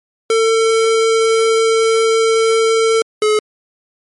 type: tone pair in turn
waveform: square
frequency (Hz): 449.1 / 426.8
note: A4 / G#4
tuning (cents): +35 / +47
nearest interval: minor second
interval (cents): 88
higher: first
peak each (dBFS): -11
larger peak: neither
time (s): 0.3-3.02 / 3.22-3.39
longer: first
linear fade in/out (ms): 2
effects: MP3 48 kbps